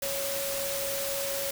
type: tone in noise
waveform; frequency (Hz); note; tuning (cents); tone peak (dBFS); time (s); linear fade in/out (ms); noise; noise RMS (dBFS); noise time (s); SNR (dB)
sine; 554; C#5; -1; -33; 0.02-1.51; 5; white; -33; 0.02-1.51; -3
effects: none